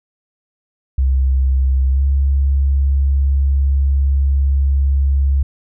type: tone with pitch glide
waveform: sine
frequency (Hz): 66 to 68.76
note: C2 to C#2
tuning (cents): +16 to -13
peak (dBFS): -11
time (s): 0.98-5.43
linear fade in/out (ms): 5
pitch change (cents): +71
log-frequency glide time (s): 1.91-2.02
effects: none